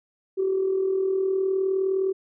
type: tone with amplitude modulation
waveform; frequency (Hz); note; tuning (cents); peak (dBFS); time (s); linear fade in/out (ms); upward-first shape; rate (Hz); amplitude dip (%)
sine; 382.6; G4; -42; -18; 0.37-2.13; 20; sine; 39.6; 50
effects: tanh soft clip ceiling -14 dBFS